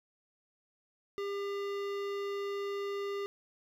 sine tone with hard clipping, 400.8 Hz, G4, 38 cents sharp, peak -36 dBFS, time 1.18-3.26 s, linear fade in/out 0 ms, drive 17 dB, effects none

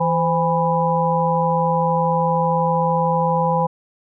harmonic tone with a mistuned harmonic, 164.81 Hz, E3, in tune, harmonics 1 / 3 / 5 / 6, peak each -21 / -21 / -21 / -21 dBFS, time 0-3.67 s, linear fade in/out 10 ms, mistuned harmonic 3, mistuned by +69 cents, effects none

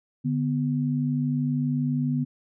sine tone pair together, 146.83 / 246.9 Hz, D3 / B3, 0 / 0 cents, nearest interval major sixth, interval 900 cents, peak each -25 / -25 dBFS, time 0.24-2.25 s, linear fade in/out 20 ms, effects none

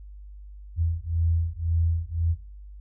sine beating tone pair, 82.41 / 84.31 Hz, E2 / E2, 0 / +40 cents, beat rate 1.9 Hz, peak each -25 dBFS, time 0.76-2.36 s, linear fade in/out 50 ms, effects noise-tail reverb RT60 0.5 s tail -23 dB re dry + added 50 Hz sine -40 dBFS peak until 2.8 s

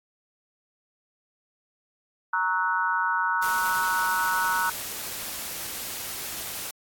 sine chord, F# dominant seventh, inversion first, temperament equal with one note detuned, 932.3 / 1108.7 / 1296.6 / 1480 Hz, A#5 / C#6 / E6 / F#6, 0 / 0 / -29 / 0 cents, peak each -27 / -32 / -29 / -26 dBFS, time 2.33-4.7 s, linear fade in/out 5 ms
white noise, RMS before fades -34 dBFS, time 3.42-6.71 s, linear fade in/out 5 ms
effects AAC 64 kbps

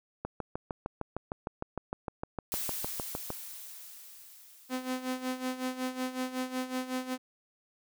click train, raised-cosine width 1 ms, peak -20 dBFS, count 21, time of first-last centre 0.25-3.303 s, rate 6.55 Hz
blue noise with exponential decay, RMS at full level -34 dBFS, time 2.52-6.34 s, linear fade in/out 0 ms, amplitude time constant 830 ms
sawtooth tone with tremolo, 256 Hz, C4, 38 cents flat, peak -26 dBFS, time 4.69-7.18 s, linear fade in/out 50 ms, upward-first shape sine, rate 5.4 Hz, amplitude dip 75%
effects none

